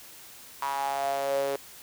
sawtooth tone with high-pass filter sweep, 138.59 Hz, C#3, in tune, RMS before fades -29 dBFS, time 0.62-1.56 s, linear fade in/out 2 ms, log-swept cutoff 990 to 470 Hz, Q 7.9, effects white hiss -48 dBFS RMS until 1.82 s

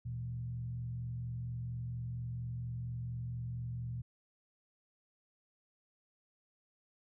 sine tone with frequency modulation, 120 Hz, B2, 49 cents flat, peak -37 dBFS, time 0.05-4.02 s, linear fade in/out 10 ms, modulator 44.3 Hz, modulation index 0.58, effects none

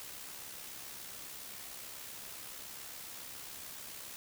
white noise with amplitude modulation, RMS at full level -45 dBFS, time 0-4.16 s, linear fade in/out 0 ms, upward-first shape sine, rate 67.2 Hz, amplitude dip 40%, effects none

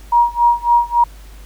sine tone with tremolo, 950 Hz, A#5, 33 cents sharp, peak -7 dBFS, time 0.12-1.04 s, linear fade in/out 5 ms, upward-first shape sine, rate 3.6 Hz, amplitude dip 95%, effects added 50 Hz sine -35 dBFS peak until 1.45 s + pink hiss -46 dBFS RMS until 1.45 s

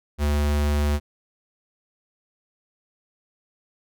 square tone, 73.42 Hz, D2, in tune, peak -20 dBFS, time 0.18-1 s, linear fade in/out 50 ms, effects none

